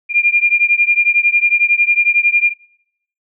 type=beating tone pair; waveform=sine; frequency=2400 / 2411 Hz; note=D7 / D7; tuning=+37 / +45 cents; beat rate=11 Hz; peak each=-13 dBFS; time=0.09-2.54 s; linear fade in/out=50 ms; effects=noise-tail reverb RT60 0.7 s tail -23 dB re dry